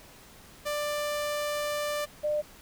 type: tone pair in turn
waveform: sawtooth / sine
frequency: 591 / 599.6 Hz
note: D5 / D5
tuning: +11 / +36 cents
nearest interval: unison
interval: 25 cents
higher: second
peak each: -25 dBFS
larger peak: neither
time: 0.65-2.06 / 2.23-2.42 s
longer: first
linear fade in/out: 20 ms
effects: pink hiss -52 dBFS RMS until 2.61 s